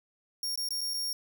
sawtooth tone with dropouts, 5550 Hz, F8, 12 cents flat, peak -28 dBFS, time 0.43-1.13 s, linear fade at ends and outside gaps 2 ms, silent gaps 0.557-0.575 / 0.688-0.706 / 0.809-0.813 / 0.937-0.941 s, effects none

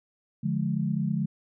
sine chord, D diminished, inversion none, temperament just, 146.83 / 176.2 / 211.4 Hz, D3 / F3 / Ab3, 0 / +16 / +31 cents, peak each -29 dBFS, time 0.43-1.26 s, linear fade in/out 10 ms, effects none

